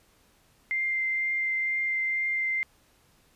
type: tone with vibrato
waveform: sine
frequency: 2093 Hz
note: C7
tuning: in tune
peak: -25 dBFS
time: 0.71-2.63 s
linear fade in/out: 0 ms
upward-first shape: triangle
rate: 2.1 Hz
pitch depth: 10 cents each way
effects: pink hiss -63 dBFS RMS until 3.35 s + resampled to 32000 Hz